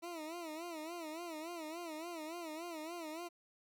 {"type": "tone with vibrato", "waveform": "20% pulse", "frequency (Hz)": 327.4, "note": "E4", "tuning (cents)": -12, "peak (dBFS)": -38, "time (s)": [0.02, 3.29], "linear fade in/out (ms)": 20, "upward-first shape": "sine", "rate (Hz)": 3.5, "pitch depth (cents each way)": 120, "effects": []}